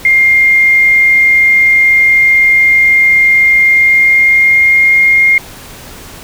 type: tone with pitch glide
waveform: sine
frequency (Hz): 2116 to 2129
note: C7 to C7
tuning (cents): +19 to +30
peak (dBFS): -4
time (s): 0.05-5.38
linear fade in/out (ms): 2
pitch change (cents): +11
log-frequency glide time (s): 3.65-4.98
effects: pink hiss -31 dBFS RMS until 6.23 s